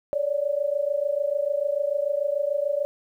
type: tone pair together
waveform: sine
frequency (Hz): 561.2 / 588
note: C#5 / D5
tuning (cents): +21 / +2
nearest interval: minor second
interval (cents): 81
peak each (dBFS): -25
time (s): 0.13-2.85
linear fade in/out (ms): 0
effects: 10-bit